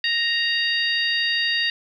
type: harmonic tone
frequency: 932.3 Hz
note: A#5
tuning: in tune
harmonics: 2 / 3 / 4 / 5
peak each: -23 / -25 / -26 / -27 dBFS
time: 0.04-1.7 s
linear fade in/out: 2 ms
effects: 9-bit